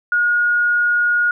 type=tone; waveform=sine; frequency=1439 Hz; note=F#6; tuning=49 cents flat; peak=-13 dBFS; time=0.12-1.31 s; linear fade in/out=2 ms; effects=none